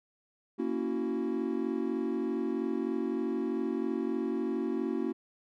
triangle chord, F# dominant seventh, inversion first, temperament equal with one note detuned, 233.1 / 277.2 / 329.6 / 372.8 Hz, A#3 / C#4 / E4 / F#4, 0 / 0 / 0 / +13 cents, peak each -33 dBFS, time 0.58-5.13 s, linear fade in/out 20 ms, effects none

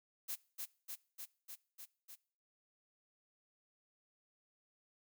blue noise with echo, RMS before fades -41 dBFS, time 0.28-0.36 s, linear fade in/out 20 ms, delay 300 ms, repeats 6, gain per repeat -2 dB, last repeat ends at 2.16 s, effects noise-tail reverb RT60 0.5 s tail -23 dB re dry

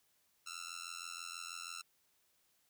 10% pulse tone with amplitude modulation, 1343 Hz, E6, 32 cents sharp, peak -32 dBFS, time 0.46-1.82 s, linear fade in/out 10 ms, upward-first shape sine, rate 86.2 Hz, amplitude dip 100%, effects white hiss -75 dBFS RMS until 2.69 s

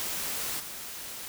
white noise with level steps, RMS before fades -33 / -40 dBFS, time 0-1.28 s, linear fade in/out 0 ms, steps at 0.59 s, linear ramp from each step 10 ms, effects none

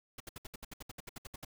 pink noise bursts, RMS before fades -45 dBFS, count 15, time 0.18-1.449 s, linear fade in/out 5 ms, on 23 ms, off 66 ms, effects none

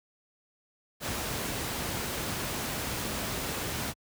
pink noise, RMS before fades -33 dBFS, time 1-3.94 s, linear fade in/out 50 ms, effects high-pass 60 Hz 12 dB/octave

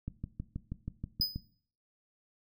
click train, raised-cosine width 5 ms, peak -24 dBFS, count 9, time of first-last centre 0.08-1.36 s, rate 6.25 Hz
square tone with exponential decay, 5000 Hz, D#8, 8 cents sharp, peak -24 dBFS, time 1.21-1.42 s, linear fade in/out 2 ms, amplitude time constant 44 ms
effects noise-tail reverb RT60 0.5 s tail -17 dB re dry

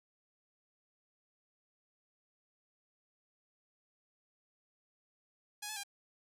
5% pulse tone with pitch steps, 833 / 860 / 804 Hz, G#5 / A5 / G5, +5 / -40 / +44 cents, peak -28 dBFS, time 5.62-5.836 s, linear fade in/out 10 ms, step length 72 ms, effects none

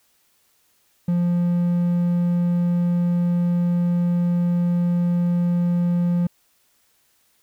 triangle tone with hard clipping, 174.61 Hz, F3, in tune, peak -18 dBFS, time 1.08-6.27 s, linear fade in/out 5 ms, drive 6 dB, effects white hiss -63 dBFS RMS until 7.42 s

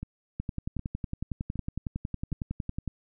two click trains, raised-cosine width 5 ms, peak -19 / -23 dBFS, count 28 / 4, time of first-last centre 0.4-2.877 / 0.03-2.32 s, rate 10.9 / 1.31 Hz, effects none

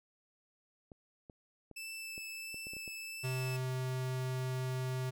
clicks, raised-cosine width 2 ms, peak -37 dBFS, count 9, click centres 0.918 / 1.298 / 1.713 / 2.179 / 2.544 / 2.669 / 2.735 / 2.767 / 2.878 s
sawtooth tone with vibrato, 2637 Hz, E7, in tune, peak -39 dBFS, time 1.76-3.57 s, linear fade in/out 10 ms, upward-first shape triangle, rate 1.5 Hz, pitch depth 11 cents each way
square tone, 129 Hz, C3, 24 cents flat, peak -35 dBFS, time 3.23-5.11 s, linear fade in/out 20 ms
effects none

